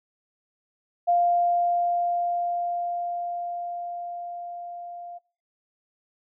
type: tone with level ramp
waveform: sine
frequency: 698.5 Hz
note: F5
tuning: in tune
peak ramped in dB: -17 to -36 dBFS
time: 1.07-5.19 s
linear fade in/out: 20 ms
effects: noise-tail reverb RT60 0.4 s tail -23 dB re dry